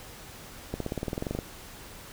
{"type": "accelerating click train", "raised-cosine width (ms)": 2, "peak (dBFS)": -17, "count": 14, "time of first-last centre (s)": [0.74, 1.389], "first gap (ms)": 63, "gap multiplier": 0.96, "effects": ["pink hiss -46 dBFS RMS until 2.12 s"]}